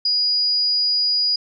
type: tone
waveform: sine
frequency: 4900 Hz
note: D#8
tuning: 27 cents flat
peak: -16 dBFS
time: 0.05-1.36 s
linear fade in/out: 5 ms
effects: none